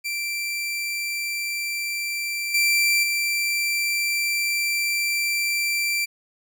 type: tone with level steps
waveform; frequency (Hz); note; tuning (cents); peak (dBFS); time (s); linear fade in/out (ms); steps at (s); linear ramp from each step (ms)
sawtooth; 2349; D7; 0; -22 / -14 / -18; 0.04-6.06; 20; 2.54 / 3.03; 5
effects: none